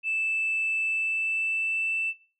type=tone with pitch glide; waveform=sine; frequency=2637 to 2657 Hz; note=E7 to E7; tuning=0 to +13 cents; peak=-24 dBFS; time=0.03-2.14 s; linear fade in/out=50 ms; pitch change=+13 cents; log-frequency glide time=0.82-2.01 s; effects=noise-tail reverb RT60 0.4 s tail -19 dB re dry + tanh soft clip ceiling -20 dBFS